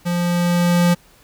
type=tone with level ramp; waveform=square; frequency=174.61 Hz; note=F3; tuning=in tune; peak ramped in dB=-19 to -12 dBFS; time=0.05-0.95 s; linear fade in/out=20 ms; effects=pink hiss -51 dBFS RMS until 1.23 s